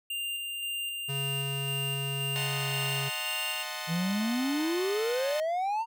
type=tone with tremolo; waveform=square; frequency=2794 Hz; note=F7; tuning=in tune; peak=-32 dBFS; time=0.1-3.63 s; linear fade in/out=5 ms; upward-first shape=square; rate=1.9 Hz; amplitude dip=25%
type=tone with pitch glide; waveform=square; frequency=138.59 to 137.71 Hz; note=C#3 to C#3; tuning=0 to -11 cents; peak=-33 dBFS; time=1.08-3.1 s; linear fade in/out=20 ms; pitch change=-11 cents; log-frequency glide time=2.59-2.65 s
type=chord; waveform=10% pulse; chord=D# diminished seventh; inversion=none; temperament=equal; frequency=622.3 / 740 / 880 / 1046.5 Hz; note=D#5 / F#5 / A5 / C6; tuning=0 / 0 / 0 / 0 cents; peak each=-32 dBFS; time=2.36-5.4 s; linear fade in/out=0 ms
type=exponential sweep; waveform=triangle; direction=up; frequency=159.3 to 932 Hz; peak=-25 dBFS; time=3.87-5.86 s; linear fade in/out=50 ms
effects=none